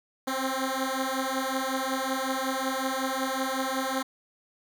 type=beating tone pair; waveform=10% pulse; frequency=261.6 / 267 Hz; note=C4 / C4; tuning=0 / +35 cents; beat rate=5.4 Hz; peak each=-22 dBFS; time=0.27-4.03 s; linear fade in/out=10 ms; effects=none